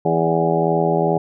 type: harmonic tone with a mistuned harmonic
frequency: 82.41 Hz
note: E2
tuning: in tune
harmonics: 2 / 3 / 4 / 5 / 6 / 7 / 8 / 9 / 10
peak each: -21 / -30 / -25 / -20 / -30 / -23 / -28 / -23 / -25 dBFS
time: 0.05-1.18 s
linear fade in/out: 5 ms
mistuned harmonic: 8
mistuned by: -17 cents
effects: none